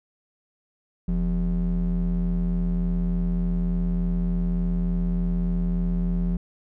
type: ring-modulated tone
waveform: triangle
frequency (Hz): 108.8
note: A2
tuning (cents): -19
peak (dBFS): -16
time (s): 1.08-6.37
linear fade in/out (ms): 5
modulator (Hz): 67.1
effects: none